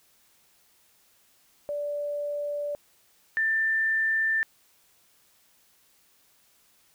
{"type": "tone pair in turn", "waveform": "sine", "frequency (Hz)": [583, 1781.7], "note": ["D5", "A6"], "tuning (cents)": [-13, 21], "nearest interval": "octave + perfect fifth", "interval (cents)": 1934, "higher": "second", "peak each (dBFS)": [-28, -22], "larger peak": "second", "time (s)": [[1.69, 2.75], [3.37, 4.43]], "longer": "neither", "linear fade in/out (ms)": 0, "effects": ["white hiss -63 dBFS RMS until 6.94 s"]}